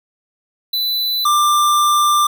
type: tone pair in turn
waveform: square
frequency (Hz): 3992 / 1186.8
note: B7 / D6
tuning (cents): +18 / +18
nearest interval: octave + major sixth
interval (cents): 2100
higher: first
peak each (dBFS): -17 / -12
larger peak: second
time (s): 0.73-1.25 / 1.25-2.27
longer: second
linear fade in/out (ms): 5
effects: none